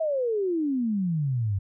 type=exponential sweep; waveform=sine; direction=down; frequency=659.3 to 93.8 Hz; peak=-23 dBFS; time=0-1.59 s; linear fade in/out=10 ms; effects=none